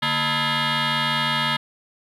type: tone with frequency modulation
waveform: sine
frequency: 987.8 Hz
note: B5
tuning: in tune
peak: -17 dBFS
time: 0.02-1.57 s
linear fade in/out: 10 ms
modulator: 378 Hz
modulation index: 7.5
effects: tanh soft clip ceiling -18 dBFS + 9-bit